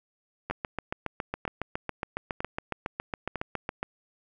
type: two click trains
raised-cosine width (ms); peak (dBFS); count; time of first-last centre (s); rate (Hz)
0.5; -17 / -15; 4 / 25; 0.5-3.357 / 0.51-3.83; 1.05 / 7.23
effects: none